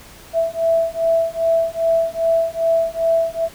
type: beating tone pair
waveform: sine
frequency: 659.3 / 661.8 Hz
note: E5 / E5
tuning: 0 / +7 cents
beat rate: 2.5 Hz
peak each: -18 dBFS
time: 0.33-3.49 s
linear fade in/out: 50 ms
effects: pink hiss -42 dBFS RMS until 3.54 s